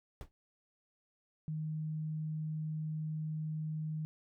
brown noise with exponential decay, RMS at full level -37 dBFS, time 0.21-0.31 s, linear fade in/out 0 ms, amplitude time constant 20 ms
sine tone, 155.56 Hz, D#3, in tune, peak -35 dBFS, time 1.48-4.05 s, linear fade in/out 0 ms
effects none

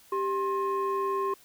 sine tone pair together, 392 / 1063 Hz, G4 / C6, 0 / +27 cents, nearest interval octave + perfect fourth, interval 1727 cents, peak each -27 dBFS, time 0.12-1.34 s, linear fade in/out 5 ms, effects tanh soft clip ceiling -22 dBFS + white hiss -57 dBFS RMS until 1.44 s

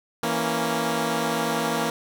10% pulse chord, A# diminished, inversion second, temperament equal, 164.81 / 233.1 / 277.2 Hz, E3 / A#3 / C#4, 0 / 0 / 0 cents, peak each -20 / -17 / -22 dBFS, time 0.23-1.9 s, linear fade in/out 2 ms, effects none

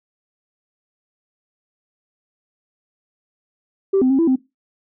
sine tone with pitch steps, 388.5 / 257.6 / 268.2 / 332.2 / 260.3 Hz, G4 / C4 / C4 / E4 / C4, -16 / -27 / +43 / +13 / -9 cents, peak -11 dBFS, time 3.93-4.36 s, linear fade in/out 10 ms, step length 86 ms, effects noise-tail reverb RT60 0.2 s tail -18 dB re dry + tanh soft clip ceiling -9 dBFS

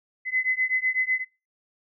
sine beating tone pair, 2027 / 2035 Hz, B6 / C7, +45 / -49 cents, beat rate 8 Hz, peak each -25 dBFS, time 0.25-1.25 s, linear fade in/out 50 ms, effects noise-tail reverb RT60 0.3 s tail -24 dB re dry

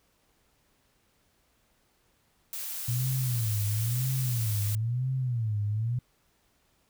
blue noise, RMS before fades -36 dBFS, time 2.53-4.75 s, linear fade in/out 0 ms
sine tone with vibrato, 116.54 Hz, A#2, in tune, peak -26 dBFS, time 2.88-5.99 s, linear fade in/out 5 ms, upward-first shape sine, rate 1 Hz, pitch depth 210 cents each way
effects pink hiss -69 dBFS RMS until 6.89 s

